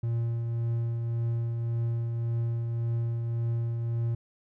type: tone with tremolo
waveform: triangle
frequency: 116.54 Hz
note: A#2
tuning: in tune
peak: -23 dBFS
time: 0.03-4.15 s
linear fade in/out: 5 ms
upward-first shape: triangle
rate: 1.8 Hz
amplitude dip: 35%
effects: none